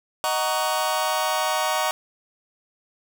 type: chord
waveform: sawtooth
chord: D# minor seventh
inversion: none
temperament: just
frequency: 622.3 / 746.7 / 933.4 / 1120.1 Hz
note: D#5 / F#5 / A#5 / C#6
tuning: 0 / +16 / +2 / +18 cents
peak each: -23 dBFS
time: 0.24-1.91 s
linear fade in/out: 0 ms
effects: none